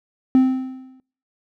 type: tone with exponential decay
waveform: triangle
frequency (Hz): 260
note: C4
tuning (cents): -11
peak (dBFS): -6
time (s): 0.35-1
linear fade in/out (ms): 1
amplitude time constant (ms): 140
effects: noise-tail reverb RT60 0.5 s tail -24 dB re dry + tanh soft clip ceiling -3 dBFS